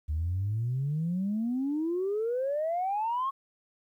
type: exponential sweep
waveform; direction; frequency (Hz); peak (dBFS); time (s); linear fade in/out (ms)
sine; up; 73.42 to 1108.7; -26; 0.08-3.31; 20
effects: tanh soft clip ceiling -23 dBFS + 11-bit